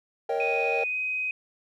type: chord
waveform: triangle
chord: Eb dominant seventh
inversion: second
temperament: equal with one note detuned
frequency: 466.2 / 554.4 / 630.9 / 784 Hz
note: Bb4 / Db5 / Eb5 / G5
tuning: 0 / 0 / +24 / 0 cents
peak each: -26 / -29 / -30 / -28 dBFS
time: 0.29-0.84 s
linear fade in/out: 5 ms
type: tone with pitch glide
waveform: sine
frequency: 2489 to 2514 Hz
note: D#7 to D#7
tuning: 0 to +17 cents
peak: -26 dBFS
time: 0.4-1.31 s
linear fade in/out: 2 ms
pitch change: +17 cents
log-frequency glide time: 0.86-0.97 s
effects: tanh soft clip ceiling -15 dBFS